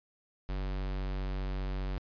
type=tone; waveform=square; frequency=47.47 Hz; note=F#1; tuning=45 cents sharp; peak=-33 dBFS; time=0.49-1.98 s; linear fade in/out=0 ms; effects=resampled to 11025 Hz

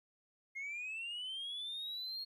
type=linear sweep; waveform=sine; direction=up; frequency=2123 to 4297 Hz; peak=-38 dBFS; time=0.55-2.25 s; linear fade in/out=20 ms; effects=tanh soft clip ceiling -38 dBFS + 13-bit

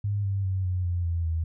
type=tone with pitch steps; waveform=sine; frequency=102 / 98.24 / 94.62 / 91.13 / 87.78 / 84.54 / 81.43 Hz; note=G#2 / G2 / F#2 / F#2 / F2 / E2 / E2; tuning=-31 / +4 / +39 / -26 / +9 / +44 / -21 cents; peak=-24 dBFS; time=0.04-1.44 s; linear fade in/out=5 ms; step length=200 ms; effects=none

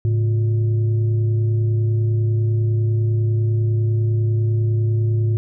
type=tone with frequency modulation; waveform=sine; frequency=108.5 Hz; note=A2; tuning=24 cents flat; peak=-15 dBFS; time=0.05-5.37 s; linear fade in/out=0 ms; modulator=247 Hz; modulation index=0.35; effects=none

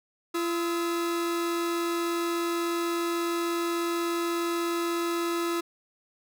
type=tone pair together; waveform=45% pulse; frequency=340.8 / 1286.7 Hz; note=F4 / E6; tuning=-42 / -42 cents; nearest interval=octave + major seventh; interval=2300 cents; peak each=-27 / -34 dBFS; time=0.34-5.61 s; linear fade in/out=10 ms; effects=none

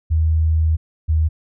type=tone pair in turn; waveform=sine; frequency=79.6 / 78.87 Hz; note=D#2 / D#2; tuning=+40 / +24 cents; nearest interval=unison; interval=16 cents; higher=first; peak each=-13 dBFS; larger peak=neither; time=0.1-0.77 / 1.08-1.29 s; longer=first; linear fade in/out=20 ms; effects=none

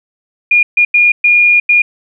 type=tone bursts at uneven times; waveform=sine; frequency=2428 Hz; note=D#7; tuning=43 cents flat; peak=-5 dBFS; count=5; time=0.51-0.63 / 0.77-0.85 / 0.94-1.12 / 1.24-1.6 / 1.69-1.82 s; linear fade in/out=5 ms; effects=none

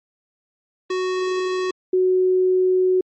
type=tone pair in turn; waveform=square / sine; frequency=370 / 370 Hz; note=F#4 / F#4; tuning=0 / 0 cents; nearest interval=unison; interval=0 cents; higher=neither; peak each=-21 / -14 dBFS; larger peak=second; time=0.9-1.71 / 1.93-3.01 s; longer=second; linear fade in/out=5 ms; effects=low-pass 6000 Hz 12 dB/octave + MP3 32 kbps

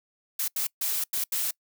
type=noise bursts at uneven times; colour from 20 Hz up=blue; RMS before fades=-28 dBFS; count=5; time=0.39-0.48 / 0.56-0.67 / 0.81-1.04 / 1.13-1.24 / 1.32-1.51 s; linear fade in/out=5 ms; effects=noise-tail reverb RT60 0.1 s tail -25 dB re dry

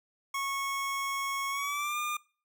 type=tone with pitch glide; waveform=25% pulse; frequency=1100 to 1206.5 Hz; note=C#6 to D6; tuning=-14 to +46 cents; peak=-27 dBFS; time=0.34-2.17 s; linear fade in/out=5 ms; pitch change=+160 cents; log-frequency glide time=1.5-1.98 s; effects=noise-tail reverb RT60 0.4 s tail -23 dB re dry

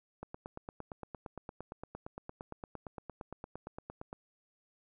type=click train; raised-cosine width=1 ms; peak=-28 dBFS; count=35; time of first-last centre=0.23-4.129 s; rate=8.72 Hz; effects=none

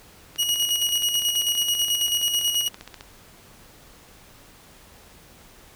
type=click train; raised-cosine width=0.2 ms; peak=-21 dBFS; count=41; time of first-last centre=0.36-3.009 s; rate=15.1 Hz
type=tone with tremolo; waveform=sawtooth; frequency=2898 Hz; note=F#7; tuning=37 cents flat; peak=-16 dBFS; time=0.38-2.69 s; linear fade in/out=20 ms; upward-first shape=square; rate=9.2 Hz; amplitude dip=45%
effects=pink hiss -50 dBFS RMS until 5.75 s

